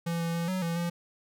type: tone with pitch steps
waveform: square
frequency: 168.7 / 167.6 / 168.9 / 186.2 / 168.1 / 171.8 Hz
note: E3 / E3 / E3 / F#3 / E3 / F3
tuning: +40 / +29 / +42 / +11 / +34 / -28 cents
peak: -29 dBFS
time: 0.06-0.9 s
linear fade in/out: 10 ms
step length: 140 ms
effects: none